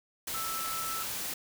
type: tone in noise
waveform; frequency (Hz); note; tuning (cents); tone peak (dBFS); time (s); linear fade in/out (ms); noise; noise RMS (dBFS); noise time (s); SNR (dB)
sine; 1318.5; E6; 0; -36; 0.34-1.03; 5; white; -36; 0.27-1.34; -3
effects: none